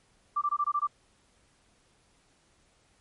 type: tone bursts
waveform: sine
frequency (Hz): 1174.7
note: D6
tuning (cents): 0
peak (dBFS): -24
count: 7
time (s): 0.36-0.872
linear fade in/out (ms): 10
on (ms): 56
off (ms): 20
effects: pink hiss -66 dBFS RMS until 3 s + MP3 48 kbps